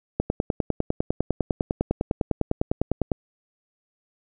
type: click train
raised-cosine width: 2 ms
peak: -8 dBFS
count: 30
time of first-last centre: 0.2-3.118 s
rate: 9.94 Hz
effects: none